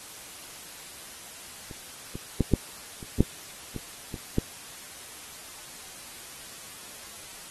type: clicks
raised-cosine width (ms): 3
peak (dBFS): -29 / -23 / -9 / -6 / -28 / -6 / -21 / -22 / -9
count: 9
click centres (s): 1.712 / 2.155 / 2.407 / 2.537 / 3.028 / 3.206 / 3.763 / 4.142 / 4.384
effects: white hiss -44 dBFS RMS until 7.5 s + AAC 32 kbps